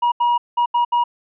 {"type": "tone bursts at uneven times", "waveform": "triangle", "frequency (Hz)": 958, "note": "A#5", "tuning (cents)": 47, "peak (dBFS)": -12, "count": 5, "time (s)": [[0.02, 0.12], [0.2, 0.38], [0.57, 0.66], [0.74, 0.85], [0.92, 1.04]], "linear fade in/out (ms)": 10, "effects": ["resampled to 8000 Hz"]}